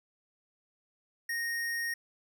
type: tone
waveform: square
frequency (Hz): 1860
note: A#6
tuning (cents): -4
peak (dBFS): -32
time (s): 1.29-1.94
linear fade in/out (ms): 5
effects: none